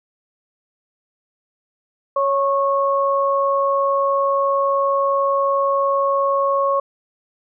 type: tone pair together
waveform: sine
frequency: 554.4 / 1097.3 Hz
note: C#5 / C#6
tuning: 0 / -18 cents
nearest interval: octave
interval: 1182 cents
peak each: -18 dBFS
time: 2.16-6.8 s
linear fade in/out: 5 ms
effects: none